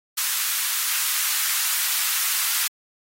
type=high-pass noise; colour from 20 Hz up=white; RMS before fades=-23 dBFS; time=0.17-2.68 s; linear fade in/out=10 ms; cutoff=1100 Hz; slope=24 dB/octave; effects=AAC 48 kbps